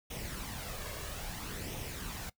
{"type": "noise with flanger", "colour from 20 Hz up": "pink", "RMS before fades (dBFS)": -41, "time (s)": [0.1, 2.3], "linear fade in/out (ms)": 10, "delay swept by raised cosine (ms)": [0.33, 1.83], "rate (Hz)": 0.6, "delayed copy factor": 0.5, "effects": ["noise-tail reverb RT60 0.1 s tail -20 dB re dry"]}